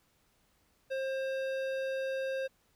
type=tone with hard clipping; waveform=sine; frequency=532 Hz; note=C5; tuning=29 cents sharp; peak=-34 dBFS; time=0.9-2.48 s; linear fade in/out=20 ms; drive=13 dB; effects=pink hiss -71 dBFS RMS until 2.75 s